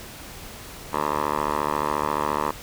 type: tone with band-pass filter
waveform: 10% pulse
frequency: 74.3 Hz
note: D2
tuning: 21 cents sharp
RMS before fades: -25 dBFS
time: 0.93-2.51 s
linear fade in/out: 5 ms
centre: 920 Hz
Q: 2.8
effects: pink hiss -40 dBFS RMS until 2.62 s